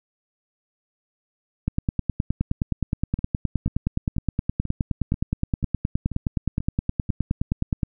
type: two click trains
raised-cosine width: 5 ms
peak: -17 / -9 dBFS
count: 9 / 60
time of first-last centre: 3.19-7.092 / 1.68-7.832 s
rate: 2.05 / 9.59 Hz
effects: none

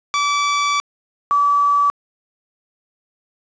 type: tone pair in turn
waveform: sawtooth / sine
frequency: 1154 / 1149.3 Hz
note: D6 / D6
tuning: -31 / -38 cents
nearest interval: unison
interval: 7 cents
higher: first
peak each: -12 dBFS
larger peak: neither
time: 0.14-0.8 / 1.31-1.9 s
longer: first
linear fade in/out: 0 ms
effects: resampled to 16000 Hz + 7-bit

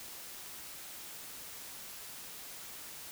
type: silence
effects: white hiss -47 dBFS RMS until 3.11 s

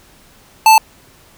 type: tone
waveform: square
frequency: 880 Hz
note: A5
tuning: in tune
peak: -5 dBFS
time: 0.66-0.78 s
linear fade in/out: 2 ms
effects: pink hiss -47 dBFS RMS until 1.37 s

